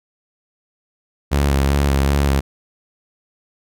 sawtooth tone with vibrato, 69.8 Hz, C#2, 13 cents sharp, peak -10 dBFS, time 1.31-2.41 s, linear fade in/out 20 ms, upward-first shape square, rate 2.6 Hz, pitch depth 25 cents each way, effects none

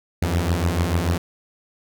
sawtooth beating tone pair, 82.41 / 89.21 Hz, E2 / F2, 0 / +37 cents, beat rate 6.8 Hz, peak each -18 dBFS, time 0.22-1.18 s, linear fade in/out 5 ms, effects none

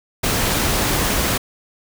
pink noise, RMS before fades -19 dBFS, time 0.23-1.38 s, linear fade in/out 10 ms, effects none

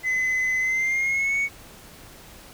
sine tone with pitch glide, 2029 to 2225 Hz, B6 to C#7, +46 to +6 cents, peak -18 dBFS, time 0.03-1.49 s, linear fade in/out 50 ms, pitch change +160 cents, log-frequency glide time 0.59-1.38 s, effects tanh soft clip ceiling -20 dBFS + pink hiss -46 dBFS RMS until 2.53 s

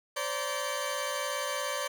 20% pulse tone cluster, 520 / 577 / 939 / 2302 / 3085 Hz, C5 / D5 / A#5 / D7 / G7, -11 / -31 / +12 / -35 / -28 cents, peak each -32 / -29 / -37 / -38 / -34 dBFS, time 0.16-1.88 s, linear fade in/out 10 ms, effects none

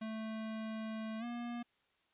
square tone with pitch glide, 220 to 238.5 Hz, A3 to A#3, 0 to +40 cents, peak -40 dBFS, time 0.01-1.63 s, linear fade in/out 10 ms, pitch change +140 cents, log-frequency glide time 1.19-1.24 s, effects white hiss -75 dBFS RMS until 2.13 s + resampled to 8000 Hz

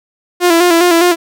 sawtooth tone with vibrato, 344.2 Hz, F4, 25 cents flat, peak -3 dBFS, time 0.4-1.16 s, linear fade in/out 50 ms, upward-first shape square, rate 4.9 Hz, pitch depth 52 cents each way, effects none

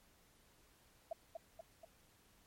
sine tone with echo, 662 Hz, E5, 7 cents sharp, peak -38 dBFS, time 1.11-1.13 s, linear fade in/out 5 ms, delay 240 ms, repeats 3, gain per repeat -4 dB, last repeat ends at 1.85 s, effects pink hiss -69 dBFS RMS until 2.46 s + MP3 64 kbps

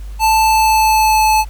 square tone with pitch glide, 880 to 866.9 Hz, A5 to A5, 0 to -26 cents, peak -10 dBFS, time 0.19-1.45 s, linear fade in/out 50 ms, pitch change -26 cents, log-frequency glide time 0.39-1.24 s, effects added 50 Hz sine -25 dBFS peak until 1.49 s + pink hiss -46 dBFS RMS until 1.49 s

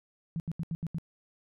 sine tone bursts, 164.81 Hz, E3, in tune, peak -30 dBFS, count 6, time 0.36-0.984 s, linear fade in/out 0 ms, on 39 ms, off 78 ms, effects none

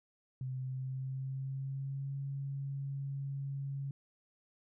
sine tone with pitch glide, 129.7 to 138.21 Hz, C3 to C#3, -15 to -5 cents, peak -36 dBFS, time 0.41-3.91 s, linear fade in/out 2 ms, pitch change +110 cents, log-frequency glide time 0.61-2.16 s, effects none

